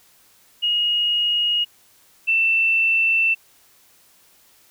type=tone pair in turn; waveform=sine; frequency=2876 / 2674 Hz; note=F#7 / E7; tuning=-50 / +24 cents; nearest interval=minor second; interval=126 cents; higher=first; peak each=-17 / -15 dBFS; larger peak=second; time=0.62-1.65 / 2.27-3.35 s; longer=second; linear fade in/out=20 ms; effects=white hiss -55 dBFS RMS until 4.7 s